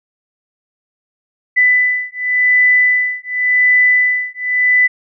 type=beating tone pair; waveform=sine; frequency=1994 / 1994.9 Hz; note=B6 / B6; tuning=+16 / +17 cents; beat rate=0.9 Hz; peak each=-13 dBFS; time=1.56-4.88 s; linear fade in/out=20 ms; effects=none